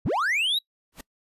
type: linear sweep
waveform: triangle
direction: up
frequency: 42.39 to 3951 Hz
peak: -20 dBFS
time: 0.05-0.59 s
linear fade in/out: 10 ms
type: noise with exponential growth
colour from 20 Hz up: pink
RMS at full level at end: -34 dBFS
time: 0.92-1.01 s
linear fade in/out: 5 ms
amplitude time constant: 18 ms
effects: noise-tail reverb RT60 0.1 s tail -23 dB re dry + resampled to 32000 Hz